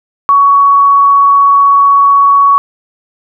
sine tone, 1121 Hz, C#6, 19 cents sharp, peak -3 dBFS, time 0.29-2.58 s, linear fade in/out 0 ms, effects none

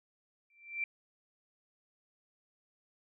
sine tone with exponential growth, 2349 Hz, D7, in tune, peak -29 dBFS, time 0.5-0.84 s, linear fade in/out 2 ms, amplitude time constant 72 ms, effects none

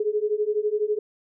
sine beating tone pair, 415.3 / 427.3 Hz, G#4 / G#4, 0 / +49 cents, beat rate 12 Hz, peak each -25 / -24 dBFS, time 0-0.99 s, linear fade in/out 5 ms, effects none

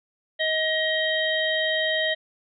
harmonic tone, 631 Hz, D#5, 24 cents sharp, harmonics 1 / 3 / 5 / 6, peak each -26 / -25 / -28 / -31 dBFS, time 0.39-2.15 s, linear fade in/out 20 ms, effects none

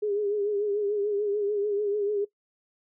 sine tone with vibrato, 411.4 Hz, G#4, 16 cents flat, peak -24 dBFS, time 0.02-2.25 s, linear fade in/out 10 ms, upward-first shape triangle, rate 6.8 Hz, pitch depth 66 cents each way, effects noise-tail reverb RT60 0.1 s tail -19 dB re dry

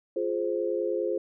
sine chord, F minor, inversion none, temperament just, 349.2 / 419.1 / 523.8 Hz, F4 / Ab4 / C5, 0 / +16 / +2 cents, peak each -30 dBFS, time 0.16-1.18 s, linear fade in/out 5 ms, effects none

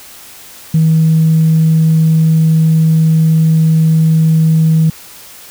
sine tone, 160 Hz, D#3, 49 cents sharp, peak -5 dBFS, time 0.74-4.9 s, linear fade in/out 5 ms, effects tanh soft clip ceiling -2 dBFS + white hiss -35 dBFS RMS until 5.5 s

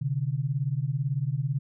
sine beating tone pair, 128.6 / 146.6 Hz, C3 / D3, -30 / -3 cents, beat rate 18 Hz, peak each -28 dBFS, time 0.01-1.59 s, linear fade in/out 10 ms, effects none

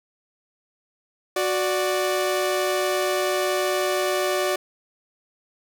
sawtooth tone pair together, 368.6 / 587.3 Hz, F#4 / D5, -7 / 0 cents, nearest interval minor sixth, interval 807 cents, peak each -20 dBFS, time 1.36-4.56 s, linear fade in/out 5 ms, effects none

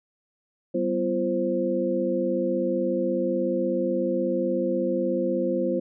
sine tone cluster, 191.9 / 248.3 / 342.9 / 524 Hz, G3 / B3 / F4 / C5, -37 / +9 / -32 / +2 cents, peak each -30 / -29 / -27 / -26 dBFS, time 0.74-5.8 s, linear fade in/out 10 ms, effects none

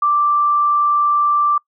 sine tone, 1174.7 Hz, D6, in tune, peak -12 dBFS, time 0.02-1.58 s, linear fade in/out 5 ms, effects noise-tail reverb RT60 0.1 s tail -24 dB re dry

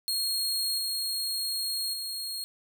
sawtooth tone with level steps, 4268 Hz, C8, 34 cents sharp, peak -24 / -26 / -30 dBFS, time 0.08-2.44 s, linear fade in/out 0 ms, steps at 0.78 / 1.93 s, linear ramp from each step 10 ms, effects none

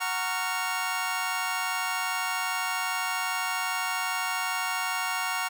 25% pulse chord, Gb major seventh, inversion none, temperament just, 740 / 925 / 1110 / 1387.5 Hz, Gb5 / Bb5 / Db6 / F6, 0 / -14 / +2 / -12 cents, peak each -30 dBFS, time 0-5.49 s, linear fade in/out 20 ms, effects none

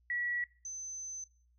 sine tone pair in turn, 1934 / 6140 Hz, B6 / G8, -37 / -37 cents, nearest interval octave + minor sixth, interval 2000 cents, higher second, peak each -32 / -39 dBFS, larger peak first, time 0.1-0.44 / 0.65-1.24 s, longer second, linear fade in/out 2 ms, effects noise-tail reverb RT60 0.5 s tail -22 dB re dry + added 60 Hz sine -66 dBFS peak until 1.58 s

